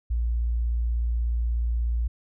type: tone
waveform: sine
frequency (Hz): 58.27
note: A#1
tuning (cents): 0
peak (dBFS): -22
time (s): 0.1-2.08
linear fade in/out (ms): 10
effects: none